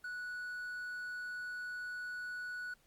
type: tone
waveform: triangle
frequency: 1473 Hz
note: F#6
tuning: 8 cents flat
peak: -38 dBFS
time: 0.04-2.74 s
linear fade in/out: 5 ms
effects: pink hiss -70 dBFS RMS until 2.86 s + Opus 48 kbps

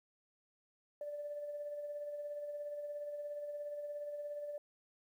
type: tone with tremolo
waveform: sine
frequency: 586 Hz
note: D5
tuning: 4 cents flat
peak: -38 dBFS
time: 1.01-4.58 s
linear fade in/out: 2 ms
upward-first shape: sine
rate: 17 Hz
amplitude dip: 40%
effects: tanh soft clip ceiling -34 dBFS + 12-bit

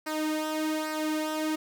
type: tone with flanger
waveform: sawtooth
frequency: 310.1 Hz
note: D#4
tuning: 6 cents flat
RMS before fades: -30 dBFS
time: 0.06-1.56 s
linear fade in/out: 10 ms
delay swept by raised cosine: 0.29 to 2.79 ms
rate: 1.2 Hz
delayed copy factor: -0.65
effects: 10-bit

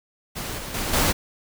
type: noise with level steps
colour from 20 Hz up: pink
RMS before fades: -31 / -34 / -27 / -20 dBFS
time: 0.35-1.13 s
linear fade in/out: 20 ms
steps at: 0.58 / 0.74 / 0.93 s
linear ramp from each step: 5 ms
effects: none

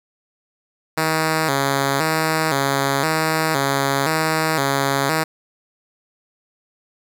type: tone with vibrato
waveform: 5% pulse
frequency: 148.1 Hz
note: D3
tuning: 15 cents sharp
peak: -6 dBFS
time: 0.97-5.24 s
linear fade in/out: 10 ms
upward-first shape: square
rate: 0.97 Hz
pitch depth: 120 cents each way
effects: none

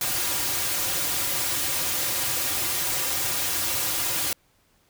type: noise with comb filter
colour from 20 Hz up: white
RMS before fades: -26 dBFS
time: 0.01-4.33 s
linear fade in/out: 2 ms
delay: 4.6 ms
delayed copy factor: -1
effects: pink hiss -64 dBFS RMS until 4.89 s

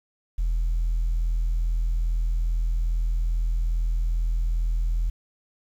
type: tone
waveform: sine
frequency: 41.2 Hz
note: E1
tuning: in tune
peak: -19 dBFS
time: 0.38-5.1 s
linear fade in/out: 10 ms
effects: tanh soft clip ceiling -19 dBFS + 9-bit

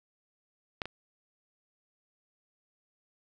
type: clicks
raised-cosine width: 0.3 ms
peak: -16 / -22 dBFS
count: 2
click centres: 0.818 / 0.856 s
effects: none

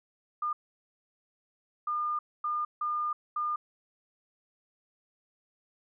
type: tone bursts at uneven times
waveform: sine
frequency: 1210 Hz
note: D#6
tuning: 49 cents flat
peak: -28 dBFS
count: 5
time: 0.42-0.53 / 1.87-2.19 / 2.44-2.65 / 2.81-3.13 / 3.36-3.56 s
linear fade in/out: 5 ms
effects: none

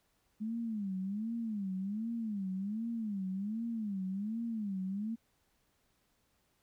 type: tone with vibrato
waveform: sine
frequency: 208.9 Hz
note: G#3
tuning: 10 cents sharp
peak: -34 dBFS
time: 0.4-5.16 s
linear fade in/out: 20 ms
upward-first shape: sine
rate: 1.3 Hz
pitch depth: 190 cents each way
effects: pink hiss -75 dBFS RMS until 6.62 s

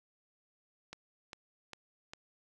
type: click train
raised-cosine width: 0.2 ms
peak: -27 dBFS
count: 4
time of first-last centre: 0.93-2.135 s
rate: 2.49 Hz
effects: none

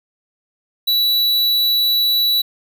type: tone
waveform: square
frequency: 3937 Hz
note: B7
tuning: 6 cents flat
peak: -14 dBFS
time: 0.87-2.42 s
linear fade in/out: 10 ms
effects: none

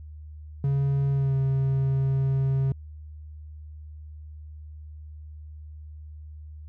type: tone with pitch glide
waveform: triangle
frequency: 138.59 to 135.03 Hz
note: C#3 to C#3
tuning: 0 to -45 cents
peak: -19 dBFS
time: 0.64-2.72 s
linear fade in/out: 2 ms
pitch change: -45 cents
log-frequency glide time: 1.12-1.35 s
effects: added 76 Hz sine -39 dBFS peak until 6.68 s

